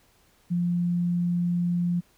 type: tone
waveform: sine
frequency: 174.61 Hz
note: F3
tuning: in tune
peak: -22 dBFS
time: 0.5-2.01 s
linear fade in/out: 20 ms
effects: pink hiss -62 dBFS RMS until 2.17 s